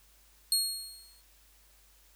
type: tone with exponential decay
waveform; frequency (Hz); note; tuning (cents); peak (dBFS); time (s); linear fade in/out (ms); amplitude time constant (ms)
25% pulse; 4293; C8; +44; -18; 0.52-1.21; 1; 150
effects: added 50 Hz sine -63 dBFS peak until 2.15 s + white hiss -63 dBFS RMS until 2.15 s